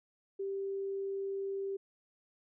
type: tone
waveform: sine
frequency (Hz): 392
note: G4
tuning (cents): 0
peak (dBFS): -34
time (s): 0.39-1.77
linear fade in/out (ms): 10
effects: none